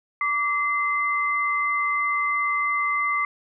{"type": "tone pair together", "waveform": "sine", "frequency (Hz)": [1158, 2061], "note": ["D6", "C7"], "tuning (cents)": [-25, -27], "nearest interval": "minor seventh", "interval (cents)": 998, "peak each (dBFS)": [-23, -24], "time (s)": [0.21, 3.25], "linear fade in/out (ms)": 2, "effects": []}